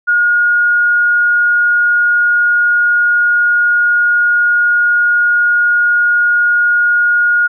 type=tone; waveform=sine; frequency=1434 Hz; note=F6; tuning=45 cents sharp; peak=-8 dBFS; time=0.07-7.48 s; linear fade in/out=20 ms; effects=none